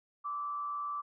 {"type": "tone with frequency modulation", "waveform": "sine", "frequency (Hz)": 1164, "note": "D6", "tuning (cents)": -16, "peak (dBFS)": -34, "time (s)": [0.24, 1.02], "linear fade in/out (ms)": 20, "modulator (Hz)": 127, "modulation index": 0.35, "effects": []}